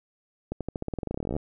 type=accelerating click train; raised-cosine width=2 ms; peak=-17 dBFS; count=23; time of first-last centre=0.52-1.365 s; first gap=87 ms; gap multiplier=0.91; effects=none